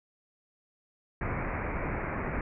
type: low-pass noise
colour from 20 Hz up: pink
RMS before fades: -33 dBFS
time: 1.21-2.41 s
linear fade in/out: 2 ms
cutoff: 2400 Hz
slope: 96 dB/octave
effects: none

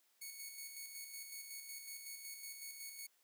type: tone with tremolo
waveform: 5% pulse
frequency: 2217 Hz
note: C#7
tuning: in tune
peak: -36 dBFS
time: 0.21-3.07 s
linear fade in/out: 10 ms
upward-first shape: square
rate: 5.4 Hz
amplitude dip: 40%
effects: white hiss -75 dBFS RMS until 3.23 s + high-pass 300 Hz 12 dB/octave

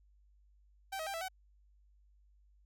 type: tone with pitch steps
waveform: sawtooth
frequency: 776 / 636 / 788 / 660 / 753 Hz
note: G5 / D#5 / G5 / E5 / F#5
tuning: -18 / +38 / +9 / +2 / +30 cents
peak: -34 dBFS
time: 0.92-1.285 s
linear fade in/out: 10 ms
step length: 73 ms
effects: added 50 Hz sine -63 dBFS peak until 2.65 s

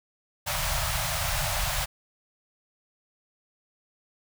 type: band-stop noise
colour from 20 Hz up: pink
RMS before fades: -28 dBFS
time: 0.46-1.86 s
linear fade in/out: 20 ms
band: 160 to 560 Hz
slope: 96 dB/octave
effects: none

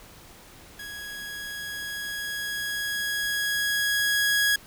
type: tone with level ramp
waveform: sawtooth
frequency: 1661.2 Hz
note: G#6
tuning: in tune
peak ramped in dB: -33 to -16 dBFS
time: 0.79-4.56 s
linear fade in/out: 5 ms
effects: pink hiss -49 dBFS RMS until 4.66 s

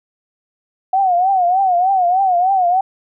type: tone with vibrato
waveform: sine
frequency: 740 Hz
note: F#5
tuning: in tune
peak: -11 dBFS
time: 0.93-2.81 s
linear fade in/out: 5 ms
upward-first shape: triangle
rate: 3.3 Hz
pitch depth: 130 cents each way
effects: none

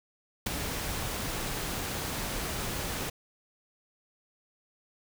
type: noise with ADSR envelope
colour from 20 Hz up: pink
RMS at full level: -27 dBFS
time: 0.46-3.1 s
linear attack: 8 ms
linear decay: 10 ms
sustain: -7 dB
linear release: 8 ms
effects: none

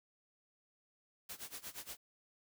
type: noise with tremolo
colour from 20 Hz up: white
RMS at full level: -45 dBFS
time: 1.29-1.97 s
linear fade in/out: 5 ms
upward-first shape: sine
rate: 8.5 Hz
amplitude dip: 90%
effects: none

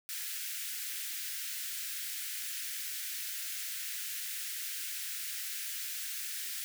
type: high-pass noise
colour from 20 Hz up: white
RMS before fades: -39 dBFS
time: 0.09-6.64 s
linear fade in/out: 0 ms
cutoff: 1500 Hz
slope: 48 dB/octave
effects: none

